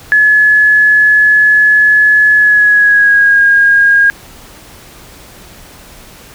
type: tone with pitch glide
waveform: sine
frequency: 1706 to 1627.1 Hz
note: G#6 to G#6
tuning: +46 to -36 cents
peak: -4 dBFS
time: 0.12-4.1 s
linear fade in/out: 0 ms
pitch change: -82 cents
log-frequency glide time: 2.35-3.42 s
effects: pink hiss -36 dBFS RMS until 6.34 s